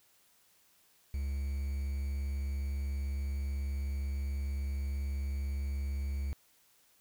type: tone with quantisation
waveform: triangle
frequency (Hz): 69.3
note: C#2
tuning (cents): 0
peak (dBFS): -30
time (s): 1.14-6.33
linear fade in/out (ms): 0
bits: 9
effects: white hiss -67 dBFS RMS until 7 s